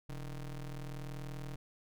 square ring-modulated tone, 77.78 Hz, D#2, in tune, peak -38 dBFS, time 0.09-1.56 s, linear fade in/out 5 ms, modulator 57.6 Hz, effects none

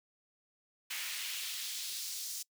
pink noise with high-pass filter sweep, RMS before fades -40 dBFS, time 0.9-2.43 s, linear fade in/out 10 ms, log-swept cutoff 2100 to 5800 Hz, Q 1.4, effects noise-tail reverb RT60 0.1 s tail -24 dB re dry

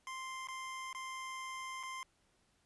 25% pulse tone with dropouts, 1046.5 Hz, C6, in tune, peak -38 dBFS, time 0.07-2.03 s, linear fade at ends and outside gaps 1 ms, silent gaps 0.472-0.485 / 0.929-0.948 / 1.83-1.834 s, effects pink hiss -74 dBFS RMS until 2.65 s + resampled to 24000 Hz

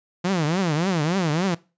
sawtooth tone with vibrato, 169.8 Hz, F3, 48 cents flat, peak -16 dBFS, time 0.24-1.55 s, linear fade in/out 10 ms, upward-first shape triangle, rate 3.5 Hz, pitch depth 290 cents each way, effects noise-tail reverb RT60 0.3 s tail -21 dB re dry + resampled to 16000 Hz

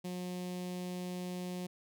sawtooth tone with notch filter, 180 Hz, F#3, 47 cents flat, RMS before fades -40 dBFS, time 0.04-1.67 s, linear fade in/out 10 ms, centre 1400 Hz, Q 0.9, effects none

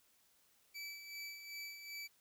25% pulse tone with tremolo, 2308 Hz, D7, 31 cents flat, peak -40 dBFS, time 0.74-2.08 s, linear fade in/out 20 ms, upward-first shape sine, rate 2.6 Hz, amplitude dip 55%, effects white hiss -72 dBFS RMS until 2.2 s

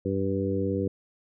harmonic tone with a mistuned harmonic, 97.3 Hz, G2, 12 cents flat, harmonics 1 / 2 / 3 / 4 / 5, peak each -31 / -31 / -31 / -31 / -31 dBFS, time 0.05-0.88 s, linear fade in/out 5 ms, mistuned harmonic 1, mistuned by -18 cents, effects none

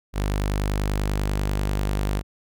sawtooth tone, 50.2 Hz, G1, 42 cents sharp, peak -18 dBFS, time 0.13-2.23 s, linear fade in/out 50 ms, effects none

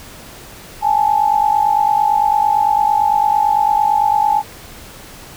sine tone pair together, 823 / 871.9 Hz, G#5 / A5, -16 / -16 cents, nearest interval minor second, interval 100 cents, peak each -14 dBFS, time 0.81-4.43 s, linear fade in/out 50 ms, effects pink hiss -37 dBFS RMS until 5.36 s

